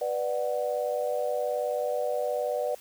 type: chord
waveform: sine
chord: B minor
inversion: none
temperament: just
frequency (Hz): 493.9 / 592.7 / 740.8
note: B4 / D5 / F#5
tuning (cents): 0 / +16 / +2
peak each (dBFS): -30 / -29 / -34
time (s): 0.01-2.75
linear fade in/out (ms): 5
effects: white hiss -52 dBFS RMS until 2.8 s